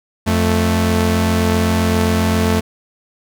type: tone pair together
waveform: sawtooth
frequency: 87.6 / 220 Hz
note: F2 / A3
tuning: +6 / 0 cents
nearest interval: octave + major third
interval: 1594 cents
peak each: -12 dBFS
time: 0.26-2.61 s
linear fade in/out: 20 ms
effects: none